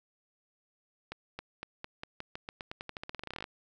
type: accelerating click train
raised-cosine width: 0.3 ms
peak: -23 dBFS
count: 26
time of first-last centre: 1.12-3.441 s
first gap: 270 ms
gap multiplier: 0.89
effects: none